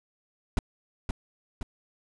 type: noise with echo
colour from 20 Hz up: brown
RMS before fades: -22 dBFS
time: 0.57-0.59 s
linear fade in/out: 2 ms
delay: 520 ms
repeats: 2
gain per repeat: -5 dB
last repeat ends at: 1.63 s
effects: resampled to 24000 Hz